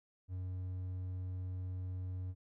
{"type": "tone", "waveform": "triangle", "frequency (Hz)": 92, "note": "F#2", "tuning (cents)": -9, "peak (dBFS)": -36, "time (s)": [0.28, 2.35], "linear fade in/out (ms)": 50, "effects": []}